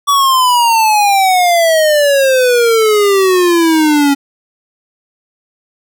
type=exponential sweep; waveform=square; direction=down; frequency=1149 to 277.2 Hz; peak=-8 dBFS; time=0.07-4.15 s; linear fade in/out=20 ms; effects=none